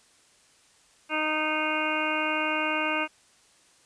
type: harmonic tone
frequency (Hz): 309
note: D#4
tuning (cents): -12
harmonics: 1 / 2 / 3 / 4 / 5 / 7 / 8 / 9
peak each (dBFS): -33 / -33 / -33 / -33 / -33 / -33 / -33 / -33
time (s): 1.09-3.08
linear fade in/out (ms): 50
effects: white hiss -60 dBFS RMS until 3.85 s + resampled to 22050 Hz